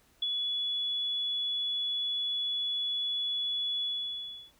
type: tone with ADSR envelope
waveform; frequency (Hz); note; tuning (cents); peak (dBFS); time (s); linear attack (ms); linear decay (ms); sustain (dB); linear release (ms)
sine; 3407; G#7; +44; -26; 0.22-4.52; 6; 29; -3; 690
effects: pink hiss -65 dBFS RMS until 4.59 s